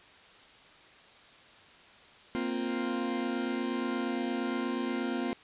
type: chord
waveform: 40% pulse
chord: Bb suspended second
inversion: none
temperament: equal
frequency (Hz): 233.1 / 261.6 / 349.2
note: Bb3 / C4 / F4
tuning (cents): 0 / 0 / 0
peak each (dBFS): -34 / -33 / -35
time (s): 2.35-5.33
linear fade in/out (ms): 0
effects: white hiss -55 dBFS RMS until 5.43 s + resampled to 8000 Hz